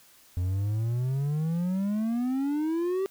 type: exponential sweep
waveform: triangle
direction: up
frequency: 87.31 to 392 Hz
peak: -23 dBFS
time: 0.37-3.06 s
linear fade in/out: 0 ms
effects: white hiss -57 dBFS RMS until 3.1 s